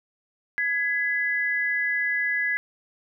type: tone pair together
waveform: sine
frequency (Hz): 1670.8 / 2007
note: G#6 / B6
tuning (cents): +10 / +27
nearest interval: minor third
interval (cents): 317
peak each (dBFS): -25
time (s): 0.58-2.57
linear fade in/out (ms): 0
effects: none